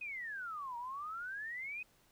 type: exponential two-way sweep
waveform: sine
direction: down then up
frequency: 2546 to 932.3 to 2546 Hz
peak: -40 dBFS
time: 0.01-1.83 s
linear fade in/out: 5 ms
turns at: 0.77 s
effects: pink hiss -69 dBFS RMS until 2.11 s